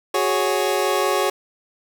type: chord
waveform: 25% pulse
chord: F# suspended second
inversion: none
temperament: equal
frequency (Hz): 370 / 415.3 / 554.4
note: F#4 / G#4 / C#5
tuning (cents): 0 / 0 / 0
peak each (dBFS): -19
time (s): 0.14-1.3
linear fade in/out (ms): 5
effects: 8-bit